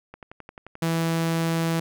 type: click train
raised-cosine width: 0.5 ms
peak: -25 dBFS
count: 8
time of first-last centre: 0.14-0.754 s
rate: 11.4 Hz
type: tone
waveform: sawtooth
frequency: 164.81 Hz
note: E3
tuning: in tune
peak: -18 dBFS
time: 0.82-1.8 s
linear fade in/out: 5 ms
effects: none